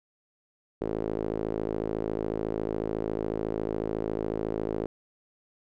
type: tone with band-pass filter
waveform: sawtooth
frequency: 54 Hz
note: A1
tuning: 32 cents flat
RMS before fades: -31 dBFS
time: 0.81-4.86 s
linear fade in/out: 0 ms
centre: 410 Hz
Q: 2.6
effects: none